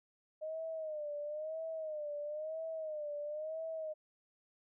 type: tone with vibrato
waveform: sine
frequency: 616 Hz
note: D#5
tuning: 17 cents flat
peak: -38 dBFS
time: 0.41-3.94 s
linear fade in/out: 20 ms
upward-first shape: sine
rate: 1 Hz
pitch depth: 89 cents each way
effects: none